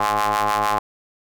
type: ring-modulated tone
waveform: sawtooth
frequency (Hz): 104.3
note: G#2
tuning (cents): +8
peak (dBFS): -11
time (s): 0-0.79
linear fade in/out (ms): 5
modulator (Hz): 942
effects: none